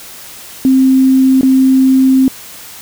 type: tone with dropouts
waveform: sine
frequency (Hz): 263.2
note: C4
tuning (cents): +10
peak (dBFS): -5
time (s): 0.65-2.28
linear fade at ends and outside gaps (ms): 1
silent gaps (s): 1.411-1.431
effects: white hiss -32 dBFS RMS until 2.81 s